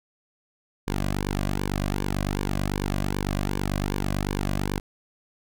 sawtooth tone with flanger, 49 Hz, G1, in tune, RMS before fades -27 dBFS, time 0.87-4.8 s, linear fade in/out 10 ms, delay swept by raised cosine 1.5 to 2.28 ms, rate 2.6 Hz, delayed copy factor -0.8, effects none

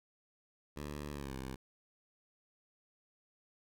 10% pulse tone with pitch glide, 73.42 to 65.79 Hz, D2 to C2, 0 to +10 cents, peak -33 dBFS, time 0.76-1.56 s, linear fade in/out 10 ms, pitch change -190 cents, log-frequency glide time 1.11-1.35 s, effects none

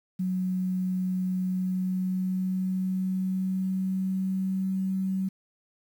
sine tone with pitch glide, 184.9 to 190.1 Hz, F#3 to F#3, -1 to +47 cents, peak -25 dBFS, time 0.19-5.29 s, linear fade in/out 10 ms, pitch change +48 cents, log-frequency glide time 1.44-4.67 s, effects 9-bit

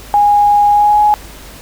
sine tone with pitch glide, 823 to 837.4 Hz, G#5 to G#5, -16 to +14 cents, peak -6 dBFS, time 0.14-1.14 s, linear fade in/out 0 ms, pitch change +30 cents, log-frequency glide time 0.69-0.99 s, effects added 50 Hz sine -35 dBFS peak until 1.61 s + pink hiss -35 dBFS RMS until 1.61 s

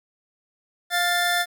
25% pulse tone pair together, 702 / 1768.9 Hz, F5 / A6, +9 / +9 cents, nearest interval octave + major third, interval 1600 cents, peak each -19 dBFS, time 0.9-1.46 s, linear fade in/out 50 ms, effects 9-bit

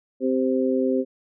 harmonic tone, 130.2 Hz, C3, 8 cents flat, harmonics 2 / 3 / 4, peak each -22 / -24 / -25 dBFS, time 0.2-1.05 s, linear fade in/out 50 ms, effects none

